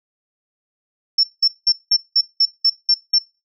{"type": "tone bursts", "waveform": "sine", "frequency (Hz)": 5400, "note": "E8", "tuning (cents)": 41, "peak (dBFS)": -11, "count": 9, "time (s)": [1.18, 3.186], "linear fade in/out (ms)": 5, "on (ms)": 54, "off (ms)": 190, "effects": ["noise-tail reverb RT60 0.3 s tail -23 dB re dry"]}